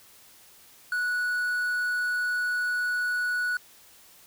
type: tone with quantisation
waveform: triangle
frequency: 1471 Hz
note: F#6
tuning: 11 cents flat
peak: -23 dBFS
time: 0.92-3.57 s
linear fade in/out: 2 ms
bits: 8
effects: white hiss -54 dBFS RMS until 4.26 s